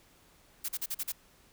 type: noise bursts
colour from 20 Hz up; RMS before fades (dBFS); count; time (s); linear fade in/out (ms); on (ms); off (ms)
blue; -34; 6; 0.64-1.122; 10; 47; 40
effects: pink hiss -62 dBFS RMS until 1.52 s